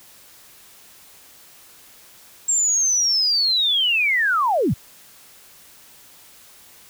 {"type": "linear sweep", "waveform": "sine", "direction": "down", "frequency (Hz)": [7510, 77.1], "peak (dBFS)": -16, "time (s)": [2.48, 4.74], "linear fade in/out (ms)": 10, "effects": ["white hiss -48 dBFS RMS until 6.89 s"]}